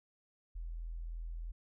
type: tone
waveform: sine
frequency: 41.53 Hz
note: E1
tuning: 14 cents sharp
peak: -39 dBFS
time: 0.55-1.52 s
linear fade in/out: 10 ms
effects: none